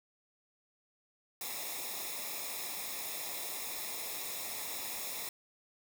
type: noise with comb filter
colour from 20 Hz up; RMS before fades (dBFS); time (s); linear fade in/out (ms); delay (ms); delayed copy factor
white; -40; 1.41-5.29; 2; 0.66; -0.75
effects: none